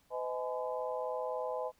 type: harmonic tone with a mistuned harmonic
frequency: 168.9 Hz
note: E3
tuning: 42 cents sharp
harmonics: 3 / 4 / 5 / 6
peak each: -37 / -39 / -41 / -43 dBFS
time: 0.1-1.72 s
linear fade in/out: 50 ms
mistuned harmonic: 4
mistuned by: -120 cents
effects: pink hiss -70 dBFS RMS until 1.79 s